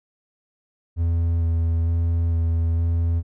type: tone with vibrato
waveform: triangle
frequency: 83.4 Hz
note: E2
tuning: 21 cents sharp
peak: -16 dBFS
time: 0.96-3.23 s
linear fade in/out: 50 ms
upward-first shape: square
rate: 1.1 Hz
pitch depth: 12 cents each way
effects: none